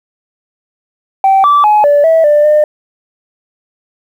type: tone with pitch steps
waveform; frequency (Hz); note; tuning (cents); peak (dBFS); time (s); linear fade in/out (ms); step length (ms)
sine; 775 / 1161 / 844 / 580 / 650 / 592 / 603; G5 / D6 / G#5 / D5 / E5 / D5 / D5; -20 / -20 / +28 / -22 / -24 / +14 / +46; -3; 1.24-2.64; 2; 200
effects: tanh soft clip ceiling -2 dBFS + 7-bit